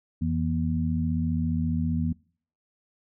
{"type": "tone cluster", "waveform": "sine", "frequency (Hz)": [85.2, 164.5, 239.4], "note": ["F2", "E3", "A#3"], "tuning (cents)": [-42, -3, 46], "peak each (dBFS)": -28, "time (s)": [0.21, 2.13], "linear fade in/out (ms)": 10, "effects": ["noise-tail reverb RT60 0.5 s tail -24 dB re dry"]}